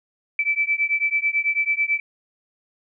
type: beating tone pair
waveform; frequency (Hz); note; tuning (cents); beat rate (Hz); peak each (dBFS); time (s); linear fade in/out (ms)
sine; 2313 / 2322.1; D7 / D7; -27 / -20; 9.1; -22; 0.39-2; 2
effects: none